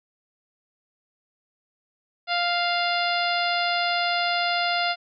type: harmonic tone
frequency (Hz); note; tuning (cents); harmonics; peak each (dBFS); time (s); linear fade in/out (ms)
698.5; F5; 0; 1 / 2 / 3 / 4 / 5 / 6 / 7; -25 / -28 / -30 / -31 / -32 / -33 / -33; 2.27-4.96; 50
effects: none